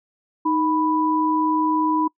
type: tone pair together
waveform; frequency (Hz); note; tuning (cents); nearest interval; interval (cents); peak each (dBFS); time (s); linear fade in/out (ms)
sine; 311.3 / 988.3; D#4 / B5; +1 / +1; octave + minor sixth; 2000; -20 / -20; 0.45-2.08; 10
effects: noise-tail reverb RT60 0.1 s tail -25 dB re dry